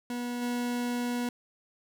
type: tone with level steps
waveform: 40% pulse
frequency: 242.9 Hz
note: B3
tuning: 29 cents flat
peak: -31 / -28 dBFS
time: 0.1-1.29 s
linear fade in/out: 2 ms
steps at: 0.41 s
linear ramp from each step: 20 ms
effects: none